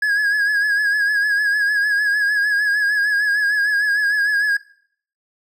triangle tone with vibrato, 1667 Hz, G#6, 6 cents sharp, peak -13 dBFS, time 0.02-4.57 s, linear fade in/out 5 ms, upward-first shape sine, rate 6.6 Hz, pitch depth 51 cents each way, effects noise-tail reverb RT60 0.6 s tail -20 dB re dry

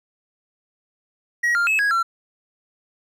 triangle tone with pitch steps, 1904 / 1398 / 2589 / 1655 / 1357 Hz, A#6 / F6 / E7 / G#6 / E6, +36 / +1 / -32 / -6 / +50 cents, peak -15 dBFS, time 1.43-2.03 s, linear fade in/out 10 ms, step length 120 ms, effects none

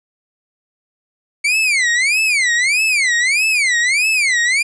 40% pulse tone with vibrato, 2217 Hz, C#7, in tune, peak -12 dBFS, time 1.44-4.63 s, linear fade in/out 10 ms, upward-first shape sine, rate 1.6 Hz, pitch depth 290 cents each way, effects resampled to 22050 Hz + 8-bit

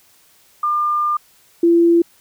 sine tone pair in turn, 1200 / 339.2 Hz, D6 / E4, +37 / +50 cents, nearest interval octave + minor seventh, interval 2187 cents, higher first, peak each -15 / -9 dBFS, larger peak second, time 0.63-1.17 / 1.63-2.02 s, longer first, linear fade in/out 5 ms, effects white hiss -53 dBFS RMS until 2.2 s

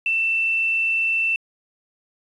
sine tone with quantisation, 2673 Hz, E7, 23 cents sharp, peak -18 dBFS, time 0.06-1.36 s, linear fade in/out 2 ms, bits 8, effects resampled to 24000 Hz

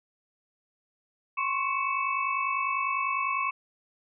sine tone cluster, 1057 / 1107 / 2240 / 2617 Hz, C6 / C#6 / C#7 / E7, +17 / -3 / +18 / -13 cents, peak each -32 / -29 / -35 / -32 dBFS, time 1.37-3.51 s, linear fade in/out 10 ms, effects none

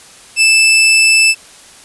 sawtooth tone, 2637 Hz, E7, in tune, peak -3 dBFS, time 0.36-1.35 s, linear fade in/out 50 ms, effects white hiss -39 dBFS RMS until 1.84 s + resampled to 24000 Hz

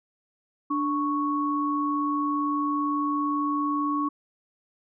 sine tone pair together, 293.7 / 1108.9 Hz, D4 / C#6, 0 / 0 cents, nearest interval octave + major seventh, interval 2300 cents, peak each -26 dBFS, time 0.7-4.09 s, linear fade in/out 10 ms, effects none

